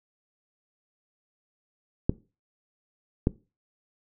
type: clicks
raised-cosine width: 3 ms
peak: -8 dBFS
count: 2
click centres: 2.095 / 3.271 s
effects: noise-tail reverb RT60 0.3 s tail -20 dB re dry